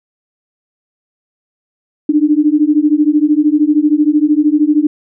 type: beating tone pair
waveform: sine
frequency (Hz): 293.7 / 306.7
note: D4 / D#4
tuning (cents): 0 / -25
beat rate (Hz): 13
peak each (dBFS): -11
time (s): 2.09-4.87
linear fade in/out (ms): 5
effects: none